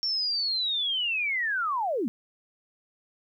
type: linear sweep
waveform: sine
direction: down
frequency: 5490 to 200 Hz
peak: -25 dBFS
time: 0.03-2.08 s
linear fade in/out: 0 ms
effects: 11-bit